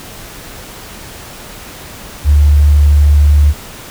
sine tone, 73.2 Hz, D2, 5 cents flat, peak -4 dBFS, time 2.24-3.54 s, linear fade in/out 50 ms, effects pink hiss -31 dBFS RMS until 3.9 s

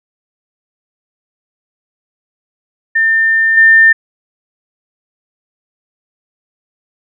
sine tone with level steps, 1800 Hz, A6, 39 cents sharp, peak -8 / -3 dBFS, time 2.95-3.93 s, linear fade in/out 10 ms, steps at 3.57 s, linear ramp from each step 5 ms, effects none

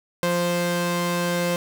sawtooth tone pair together, 174.61 / 523.2 Hz, F3 / C5, 0 / 0 cents, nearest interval octave + perfect fifth, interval 1900 cents, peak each -20 dBFS, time 0.23-1.56 s, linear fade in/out 0 ms, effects none

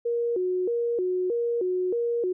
sine tone with vibrato, 415.3 Hz, G#4, in tune, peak -23 dBFS, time 0.05-2.33 s, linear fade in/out 10 ms, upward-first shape square, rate 1.6 Hz, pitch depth 220 cents each way, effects none

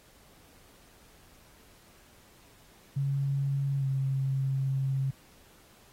sine tone with pitch glide, 138.59 to 134.8 Hz, C#3 to C#3, 0 to -48 cents, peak -26 dBFS, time 2.96-5.11 s, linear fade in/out 10 ms, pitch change -48 cents, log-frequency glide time 3.78-3.85 s, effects pink hiss -59 dBFS RMS until 5.92 s + AAC 48 kbps

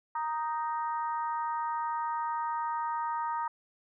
harmonic tone, 311.1 Hz, D#4, in tune, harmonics 3 / 4 / 5 / 6, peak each -31 / -36 / -47 / -48 dBFS, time 0.15-3.48 s, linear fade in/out 5 ms, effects none

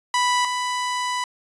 sawtooth tone pair in turn, 987.8 / 992.3 Hz, B5 / B5, 0 / +8 cents, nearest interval unison, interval 8 cents, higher second, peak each -14 / -19 dBFS, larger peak first, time 0.14-0.45 / 0.45-1.24 s, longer second, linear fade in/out 2 ms, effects resampled to 22050 Hz

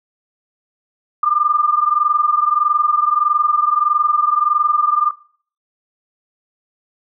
sine tone pair together, 1193.4 / 1215 Hz, D6 / D#6, +27 / -42 cents, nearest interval unison, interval 31 cents, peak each -14 / -17 dBFS, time 1.23-5.11 s, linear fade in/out 5 ms, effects noise-tail reverb RT60 0.5 s tail -21 dB re dry

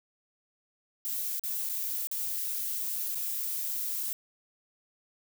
violet noise with dropouts, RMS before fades -33 dBFS, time 1.05-4.13 s, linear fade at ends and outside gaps 0 ms, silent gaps 1.395-1.437 / 1.69-1.696 / 2.071-2.114 / 3.147-3.155 s, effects none

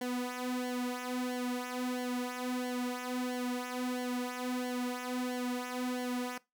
sawtooth tone with flanger, 249.1 Hz, B3, 15 cents sharp, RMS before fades -36 dBFS, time 0.01-6.38 s, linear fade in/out 5 ms, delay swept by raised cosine 0.79 to 3.79 ms, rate 1.5 Hz, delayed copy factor -0.75, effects noise-tail reverb RT60 0.2 s tail -20 dB re dry

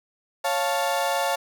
35% pulse chord, Db augmented, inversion none, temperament equal, 554.4 / 698.5 / 880 Hz, Db5 / F5 / A5, 0 / 0 / 0 cents, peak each -25 dBFS, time 0.44-1.36 s, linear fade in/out 10 ms, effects none

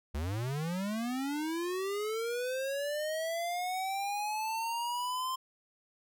square linear sweep, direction up, 66.8 to 1046.5 Hz, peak -33 dBFS, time 0.14-5.36 s, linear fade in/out 10 ms, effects none

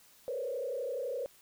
sine tone with frequency modulation, 515 Hz, C5, 28 cents flat, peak -33 dBFS, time 0.28-1.26 s, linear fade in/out 0 ms, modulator 31.8 Hz, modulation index 1.6, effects white hiss -61 dBFS RMS until 1.41 s

